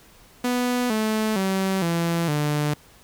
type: tone with pitch steps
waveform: sawtooth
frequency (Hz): 246.9 / 217.4 / 191.49 / 168.64 / 148.51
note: B3 / A3 / G3 / E3 / D3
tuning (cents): 0 / -21 / -40 / +40 / +20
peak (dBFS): -17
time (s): 0.44-2.74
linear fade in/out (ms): 5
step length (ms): 460
effects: pink hiss -52 dBFS RMS until 3.03 s